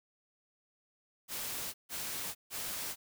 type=noise bursts; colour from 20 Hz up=white; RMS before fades=-39 dBFS; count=3; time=1.28-2.96 s; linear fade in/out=50 ms; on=460 ms; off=150 ms; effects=none